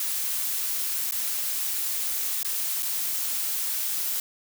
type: noise with dropouts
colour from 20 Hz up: blue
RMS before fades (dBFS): -28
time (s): 0-4.2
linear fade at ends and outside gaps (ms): 2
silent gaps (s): 1.111-1.121 / 2.431-2.447 / 2.824-2.828
effects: none